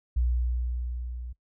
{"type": "tone with level ramp", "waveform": "sine", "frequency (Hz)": 60.8, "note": "B1", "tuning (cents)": -26, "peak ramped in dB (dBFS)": [-20, -35], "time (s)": [0.16, 1.33], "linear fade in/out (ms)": 10, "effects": ["noise-tail reverb RT60 0.1 s tail -20 dB re dry", "tanh soft clip ceiling -17 dBFS"]}